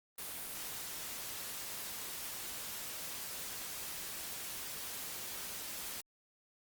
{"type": "noise", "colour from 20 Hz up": "white", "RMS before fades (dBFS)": -43, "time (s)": [0.18, 6.01], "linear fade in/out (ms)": 5, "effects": ["Opus 32 kbps"]}